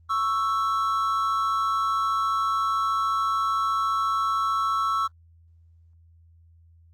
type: tone pair together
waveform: triangle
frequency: 1108.7 / 1322.5 Hz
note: C#6 / E6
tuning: 0 / +5 cents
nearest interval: minor third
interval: 305 cents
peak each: -24 / -22 dBFS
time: 0.09-5.08 s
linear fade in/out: 20 ms
effects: added 83 Hz sine -52 dBFS peak until 6.93 s + Opus 32 kbps